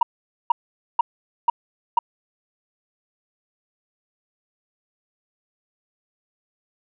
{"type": "tone bursts", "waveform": "sine", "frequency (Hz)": 944, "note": "A#5", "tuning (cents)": 22, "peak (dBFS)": -11, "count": 5, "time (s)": [0.01, 1.99], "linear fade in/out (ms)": 5, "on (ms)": 20, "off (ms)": 470, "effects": ["tanh soft clip ceiling -9 dBFS"]}